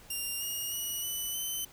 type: tone with pitch steps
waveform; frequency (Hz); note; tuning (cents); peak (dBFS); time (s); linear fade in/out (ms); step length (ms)
5% pulse; 2794 / 2856 / 2919 / 2984 / 3050; F7 / F7 / F#7 / F#7 / G7; 0 / +38 / -24 / +14 / -48; -25; 0.1-1.65; 5; 310
effects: pink hiss -55 dBFS RMS until 1.72 s